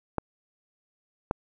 clicks, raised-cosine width 1 ms, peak -12 / -11 dBFS, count 2, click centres 0.183 / 1.311 s, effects none

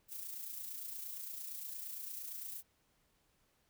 violet noise with amplitude modulation, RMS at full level -43 dBFS, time 0.08-2.63 s, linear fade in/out 50 ms, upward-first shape sine, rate 28.7 Hz, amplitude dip 45%, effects pink hiss -75 dBFS RMS until 3.69 s

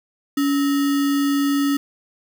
sine tone with sample-and-hold, 282 Hz, C#4, 30 cents sharp, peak -16 dBFS, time 0.37-1.77 s, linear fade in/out 5 ms, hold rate 1575 Hz, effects none

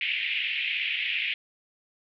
white band-pass noise, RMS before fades -29 dBFS, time 0.01-1.34 s, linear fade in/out 2 ms, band 2100 to 3000 Hz, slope 48 dB/octave, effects none

